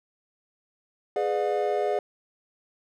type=chord; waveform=triangle; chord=G# diminished seventh; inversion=none; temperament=just; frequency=415.3 / 498.4 / 598 / 717.6 Hz; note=G#4 / B4 / D5 / F5; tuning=0 / +16 / +31 / +47 cents; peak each=-25 / -30 / -27 / -27 dBFS; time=1.16-1.99 s; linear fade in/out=2 ms; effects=none